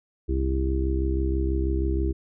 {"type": "harmonic tone", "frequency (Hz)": 66.2, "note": "C2", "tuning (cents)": 21, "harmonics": [1, 2, 3, 4, 5, 6], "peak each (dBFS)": [-23, -36, -39, -38, -29, -32], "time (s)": [0.28, 2.13], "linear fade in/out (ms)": 20, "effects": []}